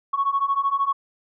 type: beating tone pair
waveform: sine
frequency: 1100 / 1113 Hz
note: C#6 / C#6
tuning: -14 / +7 cents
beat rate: 13 Hz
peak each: -23 / -21 dBFS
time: 0.13-0.93 s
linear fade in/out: 10 ms
effects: tanh soft clip ceiling -12 dBFS